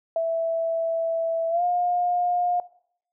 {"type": "tone with pitch glide", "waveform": "sine", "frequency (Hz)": [659.3, 710.7], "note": ["E5", "F5"], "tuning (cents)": [0, 30], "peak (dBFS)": -20, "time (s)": [0.16, 2.6], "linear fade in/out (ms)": 2, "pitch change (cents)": 130, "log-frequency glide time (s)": [1.5, 1.63], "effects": ["noise-tail reverb RT60 0.6 s tail -18 dB re dry"]}